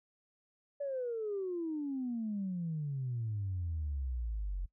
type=exponential sweep; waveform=sine; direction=down; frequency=579 to 43.74 Hz; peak=-33 dBFS; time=0.8-4.66 s; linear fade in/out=10 ms; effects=noise-tail reverb RT60 0.1 s tail -21 dB re dry + tanh soft clip ceiling -29 dBFS